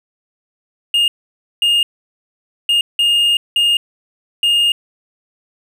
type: tone bursts at uneven times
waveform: triangle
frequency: 2835 Hz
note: F7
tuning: 25 cents sharp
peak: -9 dBFS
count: 6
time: 0.94-1.08 / 1.62-1.83 / 2.69-2.81 / 2.99-3.37 / 3.56-3.77 / 4.43-4.72 s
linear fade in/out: 2 ms
effects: none